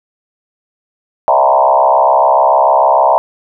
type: tone with frequency modulation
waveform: sine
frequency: 784 Hz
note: G5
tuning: in tune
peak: -6 dBFS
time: 1.28-3.18 s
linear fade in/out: 0 ms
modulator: 66.9 Hz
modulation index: 3.1
effects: none